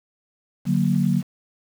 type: chord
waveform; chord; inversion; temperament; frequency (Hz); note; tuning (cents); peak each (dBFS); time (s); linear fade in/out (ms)
sine; D augmented; none; equal; 146.83 / 185 / 233.1; D3 / F#3 / A#3; 0 / 0 / 0; -22 / -20 / -23; 0.65-1.23; 50
effects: 7-bit